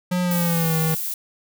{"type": "tone with pitch glide", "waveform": "square", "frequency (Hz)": [179.8, 160.18], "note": ["F#3", "E3"], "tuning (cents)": [-49, -49], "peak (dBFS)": -20, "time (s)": [0.11, 0.95], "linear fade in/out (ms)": 10, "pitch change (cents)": -200, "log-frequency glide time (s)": [0.22, 0.78]}
{"type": "noise", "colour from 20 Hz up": "violet", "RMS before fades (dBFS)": -27, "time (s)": [0.31, 1.14], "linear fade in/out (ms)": 2}
{"effects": []}